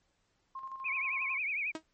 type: tone with tremolo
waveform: sine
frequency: 1063 Hz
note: C6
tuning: 27 cents sharp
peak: -38 dBFS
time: 0.55-1.38 s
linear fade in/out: 5 ms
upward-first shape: square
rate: 12 Hz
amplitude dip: 50%
type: tone with vibrato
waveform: sine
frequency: 2358 Hz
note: D7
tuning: 6 cents sharp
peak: -31 dBFS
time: 0.84-1.72 s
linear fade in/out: 20 ms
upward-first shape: triangle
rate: 11 Hz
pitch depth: 160 cents each way
type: tone with exponential decay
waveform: sawtooth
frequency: 317.7 Hz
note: D#4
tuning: 36 cents sharp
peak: -30 dBFS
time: 1.75-1.83 s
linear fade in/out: 2 ms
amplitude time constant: 16 ms
effects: pink hiss -75 dBFS RMS until 1.93 s + MP3 32 kbps